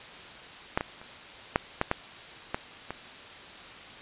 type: clicks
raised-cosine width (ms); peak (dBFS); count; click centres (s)
0.5; -9 / -15 / -30 / -6 / -9 / -9 / -13 / -19; 8; 0.775 / 0.809 / 1.015 / 1.559 / 1.814 / 1.914 / 2.545 / 2.906
effects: white hiss -45 dBFS RMS until 4.01 s + resampled to 8000 Hz